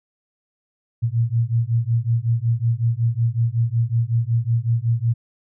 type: beating tone pair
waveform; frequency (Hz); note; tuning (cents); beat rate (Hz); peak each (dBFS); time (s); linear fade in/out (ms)
sine; 113.7 / 119.1; A#2 / A#2; -43 / +38; 5.4; -20; 1.02-5.14; 20
effects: none